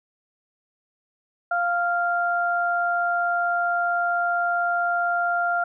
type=tone pair together; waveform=sine; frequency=698.5 / 1392.2 Hz; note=F5 / F6; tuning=0 / -6 cents; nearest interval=octave; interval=1194 cents; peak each=-23 dBFS; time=1.51-5.64 s; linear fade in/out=5 ms; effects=none